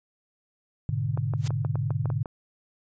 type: chord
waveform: sine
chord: G# diminished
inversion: none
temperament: equal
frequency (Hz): 103.83 / 123.47 / 146.83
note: G#2 / B2 / D3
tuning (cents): 0 / 0 / 0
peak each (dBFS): -29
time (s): 0.89-2.23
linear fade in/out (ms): 0
type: clicks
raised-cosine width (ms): 1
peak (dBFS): -21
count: 9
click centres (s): 1.175 / 1.337 / 1.506 / 1.649 / 1.756 / 1.906 / 2.057 / 2.102 / 2.258
type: noise with exponential growth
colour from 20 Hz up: white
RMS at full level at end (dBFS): -31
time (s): 1.37-1.48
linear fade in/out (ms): 5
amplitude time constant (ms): 22
effects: resampled to 16000 Hz